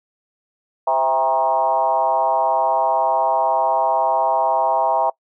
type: tone with frequency modulation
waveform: sine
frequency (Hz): 799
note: G5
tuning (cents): +33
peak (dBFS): -14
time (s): 0.87-5.1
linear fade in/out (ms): 5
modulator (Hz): 140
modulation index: 1.5
effects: noise-tail reverb RT60 0.1 s tail -23 dB re dry + high-pass 400 Hz 12 dB/octave